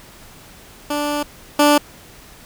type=tone pair in turn; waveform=15% pulse; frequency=293.1 / 293.1 Hz; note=D4 / D4; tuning=-3 / -3 cents; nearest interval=unison; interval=0 cents; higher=neither; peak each=-13 / -4 dBFS; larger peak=second; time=0.9-1.23 / 1.59-1.78 s; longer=first; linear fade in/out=5 ms; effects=pink hiss -43 dBFS RMS until 2.45 s